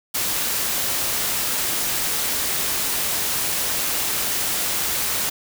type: noise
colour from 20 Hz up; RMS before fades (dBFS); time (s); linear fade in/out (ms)
white; -23; 0.14-5.3; 10
effects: none